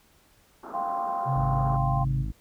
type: band-pass noise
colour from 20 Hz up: white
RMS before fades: -41 dBFS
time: 0.63-1.77 s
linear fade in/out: 5 ms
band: 180 to 1300 Hz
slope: 48 dB/octave
type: chord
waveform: sine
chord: F suspended second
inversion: none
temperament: equal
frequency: 698.5 / 784 / 1046.5 Hz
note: F5 / G5 / C6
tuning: 0 / 0 / 0 cents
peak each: -31 dBFS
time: 0.73-2.05 s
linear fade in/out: 20 ms
type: tone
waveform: sine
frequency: 133.7 Hz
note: C3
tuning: 38 cents sharp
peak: -24 dBFS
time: 1.25-2.26 s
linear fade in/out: 50 ms
type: harmonic tone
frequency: 52 Hz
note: G#1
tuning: 3 cents sharp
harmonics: 1 / 2 / 3 / 4 / 5 / 6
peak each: -30 / -36 / -40 / -42 / -44 / -46 dBFS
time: 1.36-2.32 s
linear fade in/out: 5 ms
effects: pink hiss -61 dBFS RMS until 2.4 s